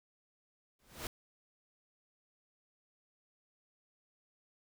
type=noise with exponential growth; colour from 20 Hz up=pink; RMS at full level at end=-37 dBFS; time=0.79-1.07 s; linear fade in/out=2 ms; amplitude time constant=60 ms; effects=none